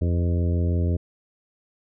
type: harmonic tone with a mistuned harmonic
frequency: 86 Hz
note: F2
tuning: 26 cents flat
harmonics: 1 / 2 / 3 / 4 / 5 / 6 / 7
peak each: -20 / -29 / -32 / -34 / -36 / -39 / -40 dBFS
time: 0.01-0.97 s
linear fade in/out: 10 ms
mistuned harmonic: 7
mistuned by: +33 cents
effects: none